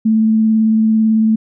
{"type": "tone with vibrato", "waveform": "sine", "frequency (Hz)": 220, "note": "A3", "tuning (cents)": 0, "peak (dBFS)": -9, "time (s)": [0.05, 1.36], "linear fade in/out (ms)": 10, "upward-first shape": "triangle", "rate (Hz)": 18, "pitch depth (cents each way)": 17, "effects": []}